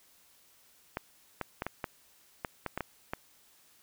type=clicks; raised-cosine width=0.5 ms; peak=-18 dBFS; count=10; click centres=0.971 / 1.413 / 1.621 / 1.666 / 1.842 / 2.448 / 2.663 / 2.776 / 2.807 / 3.135 s; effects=white hiss -63 dBFS RMS until 3.82 s